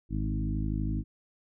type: harmonic tone with a mistuned harmonic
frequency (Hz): 52.3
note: G#1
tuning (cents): +13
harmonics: 1 / 2 / 3 / 4 / 5 / 6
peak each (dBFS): -31 / -34 / -36 / -37 / -38 / -39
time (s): 0.09-1.04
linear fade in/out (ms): 50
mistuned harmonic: 2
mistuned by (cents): +26
effects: none